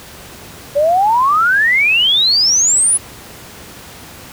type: exponential sweep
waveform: sine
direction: up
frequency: 558 to 10370 Hz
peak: -9 dBFS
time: 0.75-2.98 s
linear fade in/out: 20 ms
effects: pink hiss -35 dBFS RMS until 4.32 s + high-pass 60 Hz 12 dB/octave